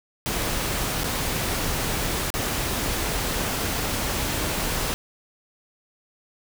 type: noise with dropouts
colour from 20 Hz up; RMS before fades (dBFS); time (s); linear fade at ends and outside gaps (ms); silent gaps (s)
pink; -26; 0.26-4.94; 0; 1.035-1.042 / 2.303-2.34
effects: none